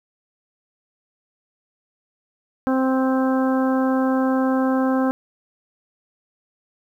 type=harmonic tone; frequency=261.9 Hz; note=C4; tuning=2 cents sharp; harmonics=1 / 2 / 3 / 4 / 5 / 6; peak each=-18 / -24 / -28 / -30 / -32 / -34 dBFS; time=2.67-5.11 s; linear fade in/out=0 ms; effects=9-bit